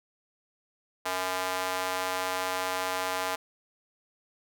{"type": "tone with high-pass filter", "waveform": "square", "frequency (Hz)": 92.5, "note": "F#2", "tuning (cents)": 0, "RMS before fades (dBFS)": -31, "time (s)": [1.05, 3.36], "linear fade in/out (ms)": 10, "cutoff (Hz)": 790, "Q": 1.3, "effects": []}